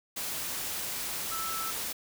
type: tone in noise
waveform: sine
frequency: 1318.5 Hz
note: E6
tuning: in tune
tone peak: -35 dBFS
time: 1.31-1.71 s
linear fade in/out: 10 ms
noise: white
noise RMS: -35 dBFS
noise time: 0.16-1.93 s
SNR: -3 dB
effects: none